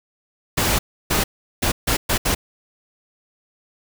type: noise bursts at uneven times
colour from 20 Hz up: pink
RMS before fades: -19 dBFS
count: 6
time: 0.57-0.79 / 1.1-1.24 / 1.62-1.72 / 1.87-1.97 / 2.09-2.18 / 2.25-2.35 s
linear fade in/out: 10 ms
effects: none